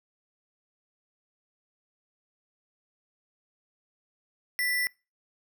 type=tone with sample-and-hold; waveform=sine; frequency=1975.5 Hz; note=B6; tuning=in tune; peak=-25 dBFS; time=4.59-4.87 s; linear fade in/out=0 ms; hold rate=7350 Hz; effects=noise-tail reverb RT60 0.3 s tail -25 dB re dry